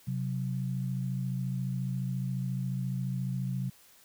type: tone pair together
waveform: sine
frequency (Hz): 130.81 / 185.15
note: C3 / F#3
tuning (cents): 0 / +1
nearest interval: tritone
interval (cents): 601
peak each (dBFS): -31 / -35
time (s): 0.07-3.7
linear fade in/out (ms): 10
effects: white hiss -59 dBFS RMS until 4.04 s